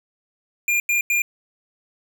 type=tone bursts; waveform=square; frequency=2405 Hz; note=D7; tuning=41 cents sharp; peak=-18 dBFS; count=3; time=0.68-1.22 s; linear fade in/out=2 ms; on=120 ms; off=90 ms; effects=none